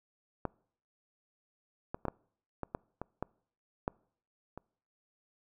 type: clicks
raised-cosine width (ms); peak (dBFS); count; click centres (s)
1; -18 / -22 / -19 / -18 / -22 / -20 / -24 / -20 / -17 / -29; 10; 0.453 / 1.945 / 2.053 / 2.083 / 2.633 / 2.749 / 3.016 / 3.226 / 3.879 / 4.576
effects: noise-tail reverb RT60 0.6 s tail -26 dB re dry